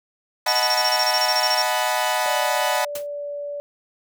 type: chord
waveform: sawtooth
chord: B dominant seventh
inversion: first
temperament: equal with one note detuned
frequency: 622.3 / 740 / 864.9 / 987.8 Hz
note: D#5 / F#5 / A5 / B5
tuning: 0 / 0 / -30 / 0 cents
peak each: -22 / -21 / -22 / -22 dBFS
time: 0.46-2.85 s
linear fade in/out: 5 ms
type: tone bursts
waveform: sine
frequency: 5500 Hz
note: F8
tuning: 27 cents flat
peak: -19 dBFS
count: 16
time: 0.48-1.62 s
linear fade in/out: 2 ms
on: 45 ms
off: 28 ms
type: tone with pitch glide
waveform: sine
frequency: 587.3 to 577.9 Hz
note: D5 to D5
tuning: 0 to -28 cents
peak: -27 dBFS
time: 2.26-3.6 s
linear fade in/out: 0 ms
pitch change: -28 cents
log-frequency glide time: 2.46-3.29 s
type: noise with exponential decay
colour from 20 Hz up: white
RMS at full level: -27 dBFS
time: 2.95-3.07 s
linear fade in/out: 5 ms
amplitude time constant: 25 ms
effects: none